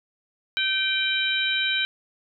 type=harmonic tone with a mistuned harmonic; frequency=772 Hz; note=G5; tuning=27 cents flat; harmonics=2 / 3 / 4 / 5; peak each=-27 / -27 / -27 / -27 dBFS; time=0.57-1.85 s; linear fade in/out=0 ms; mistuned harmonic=3; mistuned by=+37 cents; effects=none